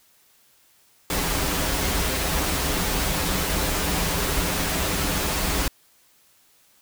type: noise with comb filter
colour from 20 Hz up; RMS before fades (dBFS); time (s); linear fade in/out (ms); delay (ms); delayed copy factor
pink; -24; 1.1-5.68; 2; 8.7; -0.6
effects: white hiss -59 dBFS RMS until 6.81 s